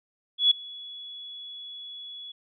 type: tone with ADSR envelope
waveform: sine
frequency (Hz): 3388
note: G#7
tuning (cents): +34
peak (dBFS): -14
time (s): 0.38-2.32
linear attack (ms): 130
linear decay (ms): 6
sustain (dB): -24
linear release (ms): 7
effects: none